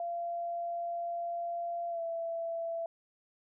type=tone with pitch glide; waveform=sine; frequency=687 to 667.4 Hz; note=F5 to E5; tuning=-29 to +21 cents; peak=-33 dBFS; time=0-2.86 s; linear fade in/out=2 ms; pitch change=-50 cents; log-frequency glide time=1.89-2.01 s; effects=none